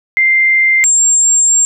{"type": "tone pair in turn", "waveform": "sine", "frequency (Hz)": [2093, 7426], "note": ["C7", "A#8"], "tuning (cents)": [0, -8], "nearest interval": "octave + minor seventh", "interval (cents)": 2192, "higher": "second", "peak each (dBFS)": -7, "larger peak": "neither", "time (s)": [[0.17, 0.84], [0.84, 1.65]], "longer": "second", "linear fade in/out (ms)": 0, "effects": []}